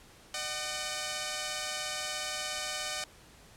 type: tone pair together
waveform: 5% pulse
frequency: 605.8 / 753 Hz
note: D#5 / F#5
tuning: -46 / +30 cents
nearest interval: major third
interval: 376 cents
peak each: -25 dBFS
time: 0.34-3.04 s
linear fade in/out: 2 ms
effects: pink hiss -56 dBFS RMS until 3.56 s + low-pass 11000 Hz 12 dB/octave